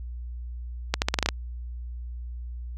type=accelerating click train; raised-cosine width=0.2 ms; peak=-4 dBFS; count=8; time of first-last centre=0.94-1.288 s; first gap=79 ms; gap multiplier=0.84; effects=added 60 Hz sine -33 dBFS peak until 2.77 s